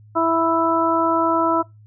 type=harmonic tone; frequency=329.6 Hz; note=E4; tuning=in tune; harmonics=1 / 2 / 3 / 4; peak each=-21 / -21 / -21 / -21 dBFS; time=0.15-1.63 s; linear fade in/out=20 ms; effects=noise-tail reverb RT60 0.2 s tail -23 dB re dry + added 106 Hz sine -44 dBFS peak until 1.86 s